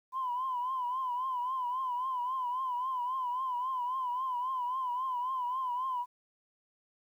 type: tone with vibrato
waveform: sine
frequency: 1012 Hz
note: B5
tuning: 42 cents sharp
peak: -30 dBFS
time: 0.12-6.06 s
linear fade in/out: 50 ms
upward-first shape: triangle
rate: 3.7 Hz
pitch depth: 97 cents each way
effects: tanh soft clip ceiling -26 dBFS + 11-bit